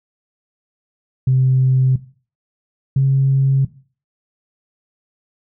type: tone pair in turn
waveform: sine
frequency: 130.3 / 135.43 Hz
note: C3 / C#3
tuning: -7 / -40 cents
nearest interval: minor second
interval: 67 cents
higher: second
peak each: -10 dBFS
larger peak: neither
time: 1.27-1.96 / 2.96-3.65 s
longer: neither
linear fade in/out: 5 ms
effects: noise-tail reverb RT60 0.4 s tail -17 dB re dry + tanh soft clip ceiling -6 dBFS

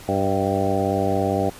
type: harmonic tone with a mistuned harmonic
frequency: 97.6 Hz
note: G2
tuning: 7 cents flat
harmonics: 1 / 2 / 3 / 4 / 5 / 6 / 7 / 8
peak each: -27 / -27 / -27 / -27 / -27 / -27 / -27 / -27 dBFS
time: 0.08-1.5 s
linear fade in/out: 10 ms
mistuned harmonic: 6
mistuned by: +38 cents
effects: pink hiss -42 dBFS RMS until 1.59 s + resampled to 32000 Hz

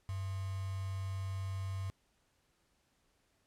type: tone with quantisation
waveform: sine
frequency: 96 Hz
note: G2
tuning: 36 cents flat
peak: -36 dBFS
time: 0.09-1.9 s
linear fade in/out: 0 ms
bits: 8
effects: pink hiss -75 dBFS RMS until 3.46 s + low-pass 11000 Hz 12 dB/octave

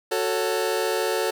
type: chord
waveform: sawtooth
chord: F# minor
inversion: none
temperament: just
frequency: 370 / 444 / 555 Hz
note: F#4 / A4 / C#5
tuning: 0 / +16 / +2 cents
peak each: -23 / -21 / -24 dBFS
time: 0.11-1.31 s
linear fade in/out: 10 ms
effects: none

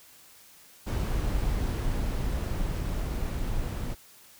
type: noise with level ramp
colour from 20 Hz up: brown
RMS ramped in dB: -27 to -31 dBFS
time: 0.86-3.95 s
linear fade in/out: 20 ms
effects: white hiss -54 dBFS RMS until 4.39 s

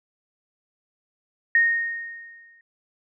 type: tone with exponential decay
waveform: sine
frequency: 1854 Hz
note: A#6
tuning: 10 cents flat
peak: -13 dBFS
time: 1.55-2.61 s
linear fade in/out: 2 ms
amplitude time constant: 230 ms
effects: none

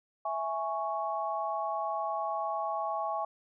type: chord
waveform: sine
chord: C# minor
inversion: first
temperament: equal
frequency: 659.3 / 830.6 / 1108.7 Hz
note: E5 / G#5 / C#6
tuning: 0 / 0 / 0 cents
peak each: -35 / -34 / -35 dBFS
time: 0.25-3.25 s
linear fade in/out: 5 ms
effects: none

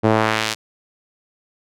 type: tone with band-pass filter sweep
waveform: sawtooth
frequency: 109.7 Hz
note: A2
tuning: 5 cents flat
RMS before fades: -18 dBFS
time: 0.03-0.55 s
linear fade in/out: 20 ms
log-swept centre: 430 to 5500 Hz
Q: 0.81
effects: none

